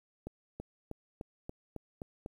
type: accelerating click train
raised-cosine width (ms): 2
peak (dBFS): -27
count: 8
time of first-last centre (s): 0.27-2.261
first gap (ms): 330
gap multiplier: 0.95
effects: 10-bit